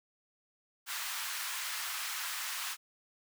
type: high-pass noise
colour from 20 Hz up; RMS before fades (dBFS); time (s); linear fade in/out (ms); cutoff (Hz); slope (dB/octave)
pink; -38; 0.86-2.77; 50; 1100; 24
effects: none